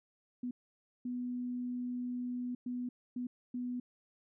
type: tone bursts at uneven times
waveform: sine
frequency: 246.9 Hz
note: B3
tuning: in tune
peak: -35 dBFS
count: 5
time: 0.43-0.51 / 1.05-2.55 / 2.66-2.89 / 3.16-3.27 / 3.54-3.8 s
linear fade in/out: 5 ms
effects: none